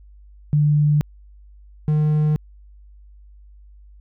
sine / triangle tone pair in turn, 148.4 / 151.96 Hz, D3 / D#3, +18 / -41 cents, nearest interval unison, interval 41 cents, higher second, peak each -13 dBFS, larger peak neither, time 0.53-1.01 / 1.88-2.36 s, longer neither, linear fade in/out 0 ms, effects added 50 Hz sine -43 dBFS peak until 4 s

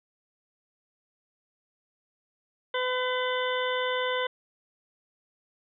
harmonic tone, 505 Hz, B4, 39 cents sharp, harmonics 1 / 2 / 3 / 4 / 6 / 7, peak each -29 / -32 / -34 / -35 / -37 / -37 dBFS, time 2.74-4.27 s, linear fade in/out 5 ms, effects none

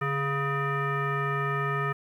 sine tone with frequency modulation, 698.5 Hz, F5, in tune, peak -25 dBFS, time 0.01-1.93 s, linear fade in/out 10 ms, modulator 556 Hz, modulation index 2.1, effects 10-bit

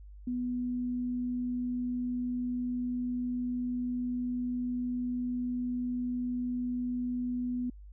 sine tone, 246.9 Hz, B3, in tune, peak -30 dBFS, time 0.27-7.7 s, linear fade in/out 5 ms, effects added 50 Hz sine -46 dBFS peak until 7.92 s

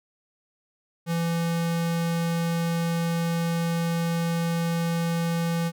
square tone, 167.9 Hz, E3, 32 cents sharp, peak -24 dBFS, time 1.06-5.72 s, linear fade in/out 50 ms, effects none

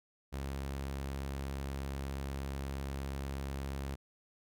sawtooth tone, 68.4 Hz, C#2, 23 cents flat, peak -33 dBFS, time 0.32-3.96 s, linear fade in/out 20 ms, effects none

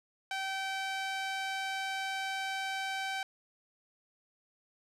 sawtooth tone with band-pass filter, 772 Hz, G5, 27 cents flat, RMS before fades -36 dBFS, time 0.31-3.23 s, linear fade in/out 2 ms, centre 2300 Hz, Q 0.63, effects none

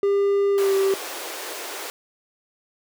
triangle tone with pitch glide, 400 to 389.3 Hz, G4 to G4, +35 to -12 cents, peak -15 dBFS, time 0.03-0.94 s, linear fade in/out 2 ms, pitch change -47 cents, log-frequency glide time 0.52-0.74 s
pink high-pass noise, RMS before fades -33 dBFS, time 0.58-1.9 s, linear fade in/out 0 ms, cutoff 330 Hz, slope 48 dB/octave
effects none

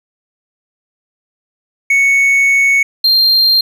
triangle tone pair in turn, 2217 / 4185 Hz, C#7 / C8, 0 / 0 cents, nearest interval major seventh, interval 1100 cents, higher second, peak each -6 dBFS, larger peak neither, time 1.9-2.83 / 3.04-3.61 s, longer first, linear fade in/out 5 ms, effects none

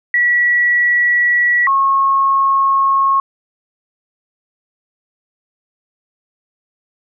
sine tone pair in turn, 1938 / 1089.7 Hz, B6 / C#6, -33 / -30 cents, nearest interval minor seventh, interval 997 cents, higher first, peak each -10 / -10 dBFS, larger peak neither, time 0.14-1.67 / 1.67-3.2 s, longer neither, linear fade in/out 2 ms, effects none

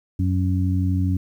harmonic tone, 92.2 Hz, F#2, 6 cents flat, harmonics 1 / 2 / 3, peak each -19 / -26 / -26 dBFS, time 0.19-1.17 s, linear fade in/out 5 ms, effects 9-bit

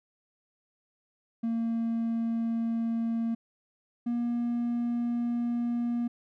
triangle tone pair in turn, 229.3 / 238 Hz, A#3 / A#3, -28 / +36 cents, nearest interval minor second, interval 64 cents, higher second, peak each -24 dBFS, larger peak neither, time 1.43-3.35 / 4.06-6.08 s, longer second, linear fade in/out 10 ms, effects tanh soft clip ceiling -20 dBFS

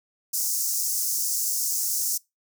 pink high-pass noise, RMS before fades -26 dBFS, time 0.33-2.18 s, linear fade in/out 10 ms, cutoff 5400 Hz, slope 48 dB/octave, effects noise-tail reverb RT60 0.2 s tail -23 dB re dry

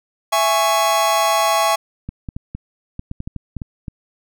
45% pulse chord, C# minor, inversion first, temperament just, 665.2 / 831.5 / 1108.7 Hz, E5 / G#5 / C#6, +16 / +2 / 0 cents, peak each -19 dBFS, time 0.32-1.76 s, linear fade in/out 10 ms
clicks, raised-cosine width 5 ms, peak -15 dBFS, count 12, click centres 2.09 / 2.288 / 2.365 / 2.55 / 2.994 / 3.114 / 3.204 / 3.275 / 3.363 / 3.567 / 3.618 / 3.882 s
effects none

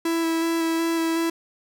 45% pulse tone with vibrato, 329.6 Hz, E4, in tune, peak -21 dBFS, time 0.05-1.3 s, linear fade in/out 5 ms, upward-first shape square, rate 2.7 Hz, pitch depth 10 cents each way, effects none

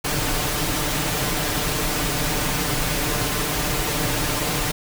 pink noise with comb filter, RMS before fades -23 dBFS, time 0.04-4.72 s, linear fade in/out 10 ms, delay 6.7 ms, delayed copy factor +0.6, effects none

